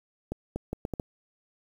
accelerating click train, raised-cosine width 2 ms, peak -18 dBFS, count 6, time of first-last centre 0.32-0.998 s, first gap 240 ms, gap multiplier 0.71, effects 8-bit

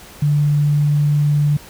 sine tone, 146.83 Hz, D3, in tune, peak -12 dBFS, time 0.22-1.57 s, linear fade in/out 5 ms, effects pink hiss -40 dBFS RMS until 1.69 s

